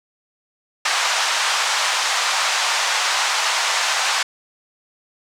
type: band-pass noise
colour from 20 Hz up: pink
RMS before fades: -20 dBFS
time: 0.85-4.23 s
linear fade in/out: 5 ms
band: 800 to 7400 Hz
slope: 24 dB/octave
effects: none